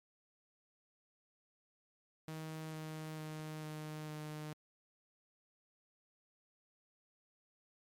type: tone with pitch steps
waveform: sawtooth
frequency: 157.9 / 156.54 / 155.19 / 153.85 / 152.52 Hz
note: D#3 / D#3 / D#3 / D#3 / D#3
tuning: +26 / +11 / -4 / -19 / -34 cents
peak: -39 dBFS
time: 2.28-4.53 s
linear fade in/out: 0 ms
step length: 450 ms
effects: MP3 96 kbps